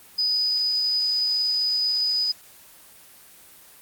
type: tone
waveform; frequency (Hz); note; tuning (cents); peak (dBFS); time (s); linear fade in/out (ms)
sine; 4978; D#8; 0; -19; 0.18-2.32; 10
effects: white hiss -49 dBFS RMS until 3.81 s + Opus 24 kbps